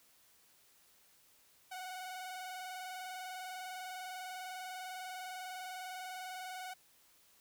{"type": "tone with vibrato", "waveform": "sawtooth", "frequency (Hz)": 740, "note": "F#5", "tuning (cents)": 0, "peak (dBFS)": -39, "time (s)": [1.71, 6.74], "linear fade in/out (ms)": 10, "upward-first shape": "triangle", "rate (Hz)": 20, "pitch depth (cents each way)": 53, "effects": ["white hiss -67 dBFS RMS until 7.4 s"]}